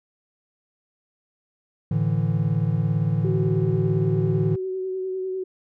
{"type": "chord", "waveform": "triangle", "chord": "A suspended fourth", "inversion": "none", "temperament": "equal", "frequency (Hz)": [110, 146.83, 164.81], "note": ["A2", "D3", "E3"], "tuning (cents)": [0, 0, 0], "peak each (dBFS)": -22, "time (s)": [1.91, 4.56], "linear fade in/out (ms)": 5}
{"type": "tone with vibrato", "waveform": "sine", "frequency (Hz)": 375.5, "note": "F#4", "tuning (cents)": 26, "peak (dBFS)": -25, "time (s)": [3.24, 5.44], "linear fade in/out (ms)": 10, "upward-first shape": "sine", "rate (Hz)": 10, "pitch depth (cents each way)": 21}
{"effects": []}